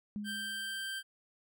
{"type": "tone with exponential decay", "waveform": "sine", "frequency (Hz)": 207.7, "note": "G#3", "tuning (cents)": 0, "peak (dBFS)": -34, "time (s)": [0.16, 0.9], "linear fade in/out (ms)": 0, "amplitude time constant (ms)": 160}
{"type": "tone", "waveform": "25% pulse", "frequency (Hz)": 1569, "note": "G6", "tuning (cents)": 1, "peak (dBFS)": -33, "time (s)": [0.24, 1.03], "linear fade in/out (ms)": 50}
{"effects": []}